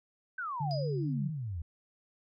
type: exponential sweep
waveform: sine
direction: down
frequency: 1568 to 76.4 Hz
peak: -34 dBFS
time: 0.38-1.62 s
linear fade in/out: 5 ms
type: tone with vibrato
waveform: sine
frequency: 144.3 Hz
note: D3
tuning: 30 cents flat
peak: -31 dBFS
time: 0.6-1.3 s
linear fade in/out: 10 ms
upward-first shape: triangle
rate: 4.7 Hz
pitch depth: 65 cents each way
type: tone with exponential decay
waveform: sine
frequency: 4935 Hz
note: D#8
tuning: 15 cents flat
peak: -38 dBFS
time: 0.71-1.13 s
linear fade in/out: 0 ms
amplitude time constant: 91 ms
effects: none